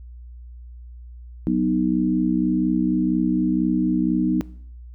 sine chord, B major, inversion second, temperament equal, 185 / 246.9 / 311.1 Hz, F#3 / B3 / D#4, 0 / 0 / 0 cents, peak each -22 dBFS, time 1.47-4.41 s, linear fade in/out 0 ms, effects noise-tail reverb RT60 0.6 s tail -20 dB re dry + added 60 Hz sine -37 dBFS peak until 4.94 s

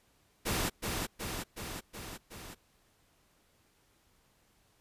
pink noise with echo, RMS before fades -32 dBFS, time 0.45-0.7 s, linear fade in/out 20 ms, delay 370 ms, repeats 5, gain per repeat -3 dB, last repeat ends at 2.55 s, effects pink hiss -69 dBFS RMS until 4.8 s + resampled to 32000 Hz

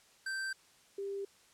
square / sine tone pair in turn, 1561 / 396.4 Hz, G6 / G4, -8 / +19 cents, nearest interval 2 octaves, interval 2373 cents, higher first, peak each -36 / -36 dBFS, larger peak neither, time 0.26-0.53 / 0.98-1.25 s, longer neither, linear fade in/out 5 ms, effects white hiss -64 dBFS RMS until 1.53 s + low-pass 9000 Hz 12 dB/octave

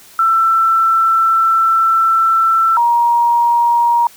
sine tone pair in turn, 1336 / 944.7 Hz, E6 / A#5, +23 / +23 cents, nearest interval tritone, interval 600 cents, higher first, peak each -9 dBFS, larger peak neither, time 0.19-2.77 / 2.77-4.07 s, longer first, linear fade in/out 2 ms, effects white hiss -42 dBFS RMS until 4.16 s

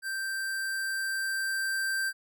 square tone with level ramp, 1568 Hz, G6, in tune, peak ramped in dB -32 to -28 dBFS, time 0.02-2.13 s, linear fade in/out 50 ms, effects none

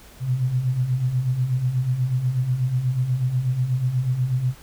sine beating tone pair, 121.2 / 129.4 Hz, B2 / C3, -32 / -19 cents, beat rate 8.2 Hz, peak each -27 / -20 dBFS, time 0.2-4.55 s, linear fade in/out 50 ms, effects added 50 Hz sine -50 dBFS peak until 4.62 s + pink hiss -48 dBFS RMS until 4.62 s

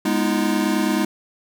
square chord, F half-diminished seventh, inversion first, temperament equal with one note detuned, 207.7 / 246.9 / 311.1 / 340.3 Hz, Ab3 / Cb4 / Eb4 / F4, 0 / 0 / 0 / -45 cents, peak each -23 / -26 / -23 / -27 dBFS, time 0.05-1.05 s, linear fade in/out 5 ms, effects none

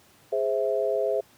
sine chord, Ab augmented, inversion none, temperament equal with one note detuned, 415.3 / 523.3 / 656.6 Hz, Ab4 / C5 / E5, 0 / 0 / -7 cents, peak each -27 dBFS, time 0.32-1.21 s, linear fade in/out 10 ms, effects pink hiss -57 dBFS RMS until 1.37 s + high-pass 100 Hz 12 dB/octave

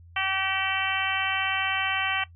harmonic tone, 384.4 Hz, G4, 34 cents flat, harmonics 2 / 3 / 4 / 5 / 6 / 7 / 8, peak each -32 / -32 / -32 / -32 / -32 / -32 / -32 dBFS, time 0.16-2.24 s, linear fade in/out 5 ms, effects noise-tail reverb RT60 0.1 s tail -17 dB re dry + added 85 Hz sine -47 dBFS peak until 2.35 s

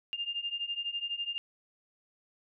sine beating tone pair, 2800 / 2812 Hz, F7 / F7, +4 / +11 cents, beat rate 12 Hz, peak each -37 / -35 dBFS, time 0.13-1.38 s, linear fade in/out 0 ms, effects none

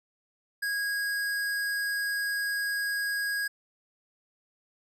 sine tone with hard clipping, 1645 Hz, G#6, 17 cents flat, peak -29 dBFS, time 0.62-3.48 s, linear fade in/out 10 ms, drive 18 dB, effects none

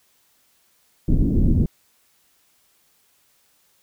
pink low-pass noise, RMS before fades -17 dBFS, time 1.08-1.66 s, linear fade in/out 5 ms, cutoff 290 Hz, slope 24 dB/octave, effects white hiss -62 dBFS RMS until 3.82 s

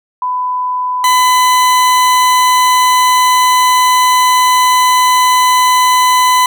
sine / 40% pulse tone pair in turn, 1000 / 1005.2 Hz, B5 / B5, +21 / +30 cents, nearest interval unison, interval 9 cents, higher second, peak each -13 / -6 dBFS, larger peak second, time 0.22-1.04 / 1.04-6.46 s, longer second, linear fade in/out 2 ms, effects none

